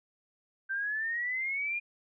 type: exponential sweep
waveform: sine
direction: up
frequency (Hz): 1555 to 2438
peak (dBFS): -30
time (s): 0.69-1.8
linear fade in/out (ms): 20
effects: none